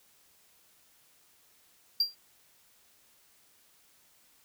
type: tone with exponential decay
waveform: triangle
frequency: 4748 Hz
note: D8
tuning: 18 cents sharp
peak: -19 dBFS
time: 2-2.15 s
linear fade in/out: 5 ms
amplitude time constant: 32 ms
effects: white hiss -64 dBFS RMS until 4.44 s